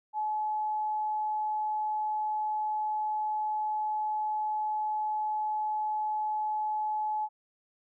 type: tone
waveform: sine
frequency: 855 Hz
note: A5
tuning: 50 cents flat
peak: -28 dBFS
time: 0.13-7.29 s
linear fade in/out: 50 ms
effects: none